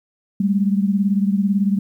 sine beating tone pair, 196 / 214 Hz, G3 / A3, 0 / -48 cents, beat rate 18 Hz, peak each -16 / -21 dBFS, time 0.4-1.79 s, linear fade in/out 5 ms, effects 9-bit

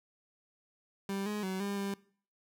30% pulse tone with pitch steps, 196.4 / 209.3 / 188.5 / 200.5 / 198.4 Hz, G3 / G#3 / F#3 / G3 / G3, +4 / +14 / +32 / +39 / +21 cents, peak -31 dBFS, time 1.09-1.94 s, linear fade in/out 2 ms, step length 170 ms, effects noise-tail reverb RT60 0.5 s tail -22 dB re dry

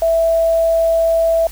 sine tone, 659.3 Hz, E5, in tune, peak -11 dBFS, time 0.02-1.47 s, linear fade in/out 2 ms, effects added 48 Hz sine -32 dBFS peak until 1.51 s + white hiss -38 dBFS RMS until 1.51 s

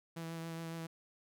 sawtooth tone with vibrato, 164.81 Hz, E3, in tune, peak -37 dBFS, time 0.16-0.87 s, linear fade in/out 10 ms, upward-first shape triangle, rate 7.2 Hz, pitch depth 18 cents each way, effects none

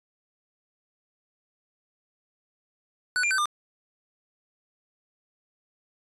square tone with pitch steps, 1486 / 2388 / 1534 / 1202 Hz, F#6 / D7 / G6 / D6, +7 / +28 / -38 / +40 cents, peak -23 dBFS, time 3.16-3.456 s, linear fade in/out 0 ms, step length 74 ms, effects resampled to 24000 Hz

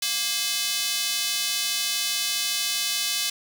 square tone with high-pass filter, 233.1 Hz, A#3, in tune, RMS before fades -26 dBFS, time 0.02-3.3 s, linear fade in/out 5 ms, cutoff 3700 Hz, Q 1.3, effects none

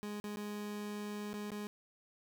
30% pulse tone with dropouts, 207.7 Hz, G#3, in tune, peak -37 dBFS, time 0.03-1.67 s, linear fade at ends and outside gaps 0 ms, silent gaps 0.2-0.241 / 0.36-0.37 / 1.331-1.34 / 1.504-1.518 s, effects none

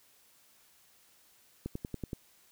click train, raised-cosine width 3 ms, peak -23 dBFS, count 6, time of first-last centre 1.66-2.132 s, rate 10.6 Hz, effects white hiss -64 dBFS RMS until 2.51 s

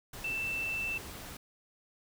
sine tone in noise, 2663 Hz, E7, 17 cents sharp, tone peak -32 dBFS, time 0.24-0.98 s, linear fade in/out 5 ms, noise pink, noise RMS -45 dBFS, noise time 0.13-1.37 s, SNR +10 dB, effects none

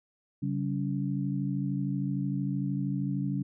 sine tone cluster, 138.6 / 191.7 / 282.7 Hz, C#3 / G3 / C#4, 0 / -38 / +34 cents, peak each -31 / -32 / -34 dBFS, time 0.42-3.43 s, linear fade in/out 10 ms, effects none

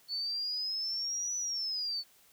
sine exponential two-way sweep, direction up then down, 4435 to 5960 to 4435 Hz, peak -32 dBFS, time 0.08-2.04 s, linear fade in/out 50 ms, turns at 1.37 s, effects white hiss -63 dBFS RMS until 2.32 s

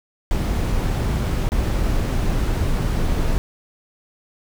brown noise with dropouts, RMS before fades -20 dBFS, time 0.31-3.38 s, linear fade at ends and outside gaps 0 ms, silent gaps 1.49-1.519 s, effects none

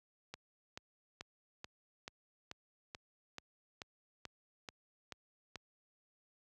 click train, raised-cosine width 0.2 ms, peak -27 dBFS, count 13, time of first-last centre 0.34-5.557 s, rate 2.3 Hz, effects high-pass 60 Hz 12 dB/octave

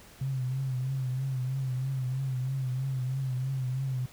sine tone with vibrato, 130.81 Hz, C3, in tune, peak -28 dBFS, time 0.21-4.06 s, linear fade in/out 5 ms, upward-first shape triangle, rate 3.1 Hz, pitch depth 73 cents each way, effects pink hiss -53 dBFS RMS until 4.12 s

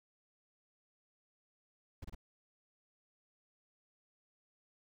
brown noise bursts, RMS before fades -45 dBFS, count 3, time 2.02-2.149 s, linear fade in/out 5 ms, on 25 ms, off 27 ms, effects none

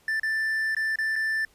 triangle tone with dropouts, 1769 Hz, A6, 9 cents sharp, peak -22 dBFS, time 0.08-1.45 s, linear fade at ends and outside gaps 2 ms, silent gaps 0.198-0.232 / 0.749-0.766 / 0.958-0.986 / 1.157-1.161 s, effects pink hiss -61 dBFS RMS until 1.54 s + resampled to 32000 Hz

